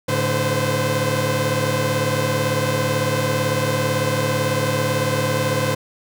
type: tone cluster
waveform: sawtooth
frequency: 108 / 145.8 / 506 / 524 Hz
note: A2 / D3 / B4 / C5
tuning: -32 / -12 / +42 / +2 cents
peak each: -20 dBFS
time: 0.08-5.75 s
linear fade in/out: 10 ms
effects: none